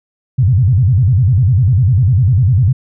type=tone with vibrato; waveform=sine; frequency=110 Hz; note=A2; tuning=in tune; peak=-7 dBFS; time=0.38-2.73 s; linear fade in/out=10 ms; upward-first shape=square; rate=10 Hz; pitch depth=290 cents each way; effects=none